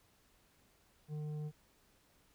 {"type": "tone with tanh clipping", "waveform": "triangle", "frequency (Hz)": 151.1, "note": "D3", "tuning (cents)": 50, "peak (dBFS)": -40, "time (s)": [1.08, 1.52], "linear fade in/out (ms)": 50, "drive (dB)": 12, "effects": ["pink hiss -70 dBFS RMS until 2.34 s"]}